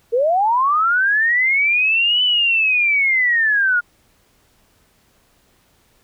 sine linear two-way sweep, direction up then down, 446.2 to 3012 to 1406 Hz, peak -13 dBFS, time 0.12-3.81 s, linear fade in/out 20 ms, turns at 2.23 s, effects pink hiss -58 dBFS RMS until 6.03 s

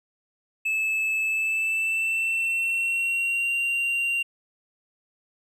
triangle tone with pitch glide, 2611 to 2766 Hz, E7 to F7, -17 to -17 cents, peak -21 dBFS, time 0.65-4.23 s, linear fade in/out 10 ms, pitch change +100 cents, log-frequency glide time 1.22-3.51 s, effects none

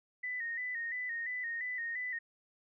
sine tone with vibrato, 1924 Hz, B6, 46 cents flat, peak -35 dBFS, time 0.23-2.19 s, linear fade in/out 10 ms, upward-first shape square, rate 2.9 Hz, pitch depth 63 cents each way, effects none

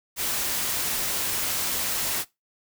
white noise, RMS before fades -27 dBFS, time 0.16-2.25 s, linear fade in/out 50 ms, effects noise-tail reverb RT60 0.2 s tail -20 dB re dry

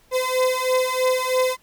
35% pulse beating tone pair, 510 / 513.1 Hz, C5 / C5, -44 / -34 cents, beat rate 3.1 Hz, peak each -20 dBFS, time 0.11-1.57 s, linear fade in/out 50 ms, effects pink hiss -58 dBFS RMS until 1.62 s

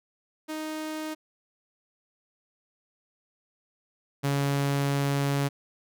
sawtooth tone pair in turn, 311.1 / 140.47 Hz, D#4 / C#3, 0 / +23 cents, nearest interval octave + major second, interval 1377 cents, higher first, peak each -28 / -20 dBFS, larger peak second, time 0.48-1.15 / 4.23-5.49 s, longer second, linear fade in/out 20 ms, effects none

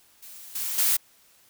blue noise with level steps, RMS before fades -44 / -30 / -22 dBFS, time 0.22-0.97 s, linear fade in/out 10 ms, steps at 0.55 / 0.78 s, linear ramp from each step 5 ms, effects white hiss -59 dBFS RMS until 1.49 s

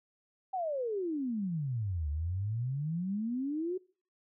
sine exponential two-way sweep, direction down then up, 782 to 71.7 to 378.5 Hz, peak -31 dBFS, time 0.53-3.78 s, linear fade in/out 10 ms, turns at 2.09 s, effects noise-tail reverb RT60 0.4 s tail -23 dB re dry

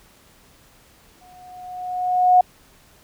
sine tone with exponential growth, 728 Hz, F#5, 28 cents flat, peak -8 dBFS, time 1.21-2.41 s, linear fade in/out 5 ms, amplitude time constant 260 ms, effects pink hiss -53 dBFS RMS until 3.03 s

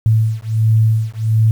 sine beating tone pair, 110 / 111.4 Hz, A2 / A2, 0 / +22 cents, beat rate 1.4 Hz, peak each -14 dBFS, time 0.06-1.51 s, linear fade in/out 0 ms, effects 7-bit

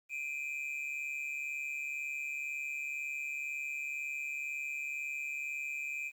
triangle tone pair together, 2380 / 2522 Hz, D7 / D#7, +22 / +23 cents, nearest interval minor second, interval 101 cents, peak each -37 / -38 dBFS, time 0.09-6.12 s, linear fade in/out 50 ms, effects 11-bit

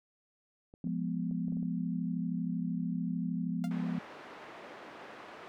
clicks, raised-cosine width 2 ms, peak -39 dBFS, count 8, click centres 0.739 / 0.842 / 0.873 / 1.312 / 1.482 / 1.523 / 1.57 / 1.629 s
sine chord, F diminished, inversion none, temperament equal, 174.61 / 207.7 / 246.9 Hz, F3 / Ab3 / Cb4, 0 / 0 / 0 cents, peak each -34 / -38 / -36 dBFS, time 0.84-3.99 s, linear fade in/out 5 ms
sawtooth tone with exponential decay, 698.5 Hz, F5, in tune, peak -35 dBFS, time 3.64-3.72 s, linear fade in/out 1 ms, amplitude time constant 17 ms
pink band-pass noise, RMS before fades -49 dBFS, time 3.71-5.48 s, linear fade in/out 0 ms, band 350 to 2000 Hz, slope 12 dB/octave
effects none

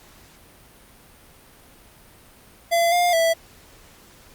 square tone with pitch steps, 680 / 705 / 660 Hz, F5 / F5 / E5, -46 / +16 / +2 cents, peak -17 dBFS, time 2.71-3.34 s, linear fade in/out 20 ms, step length 210 ms, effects pink hiss -50 dBFS RMS until 4.34 s + Opus 48 kbps

